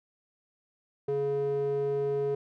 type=tone with band-pass filter; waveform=square; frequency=140.3 Hz; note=C#3; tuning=21 cents sharp; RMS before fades=-29 dBFS; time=1.08-2.35 s; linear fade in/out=5 ms; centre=420 Hz; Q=3.8; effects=none